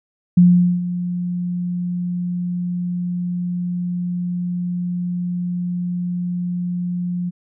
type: tone with ADSR envelope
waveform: sine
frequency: 177.2 Hz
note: F3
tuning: 25 cents sharp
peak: -6 dBFS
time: 0.37-7.31 s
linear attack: 7 ms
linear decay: 430 ms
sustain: -14 dB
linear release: 26 ms
effects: none